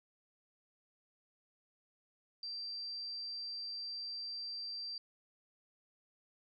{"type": "tone", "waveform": "sine", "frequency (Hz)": 4699, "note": "D8", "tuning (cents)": 0, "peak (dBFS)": -40, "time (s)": [2.43, 4.98], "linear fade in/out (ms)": 2, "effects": []}